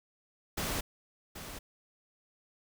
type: noise with echo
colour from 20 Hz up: pink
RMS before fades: -34 dBFS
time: 0.57-0.81 s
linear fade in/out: 10 ms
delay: 780 ms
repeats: 1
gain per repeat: -10 dB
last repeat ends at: 1.59 s
effects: none